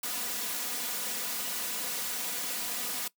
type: noise with comb filter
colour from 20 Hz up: white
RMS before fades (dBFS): -34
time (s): 0.03-3.08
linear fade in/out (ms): 5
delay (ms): 4.1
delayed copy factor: +0.7
effects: noise-tail reverb RT60 0.1 s tail -20 dB re dry + high-pass 150 Hz 12 dB/octave